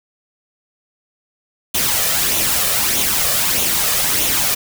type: noise with flanger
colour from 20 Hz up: white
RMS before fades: -17 dBFS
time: 1.74-4.55 s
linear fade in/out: 10 ms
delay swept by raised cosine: 0.3 to 1.7 ms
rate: 1.6 Hz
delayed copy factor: +0.5
effects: none